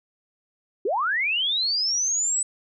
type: linear sweep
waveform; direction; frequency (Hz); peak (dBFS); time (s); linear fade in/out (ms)
sine; up; 339.1 to 8030; -21; 0.85-2.43; 5
effects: none